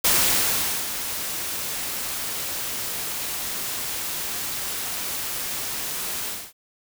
white noise with ADSR envelope, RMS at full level -18 dBFS, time 0.04-6.53 s, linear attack 8 ms, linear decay 820 ms, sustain -11 dB, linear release 260 ms, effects none

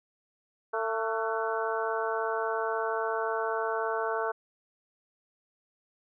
harmonic tone with a mistuned harmonic, 223.6 Hz, A3, 28 cents sharp, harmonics 2 / 3 / 4 / 5 / 6 / 7, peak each -32 / -34 / -35 / -36 / -37 / -37 dBFS, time 0.73-4.32 s, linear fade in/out 10 ms, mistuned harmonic 7, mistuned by -70 cents, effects none

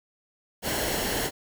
pink noise with comb filter, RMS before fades -28 dBFS, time 0.62-1.31 s, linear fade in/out 50 ms, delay 0.82 ms, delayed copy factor -0.5, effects none

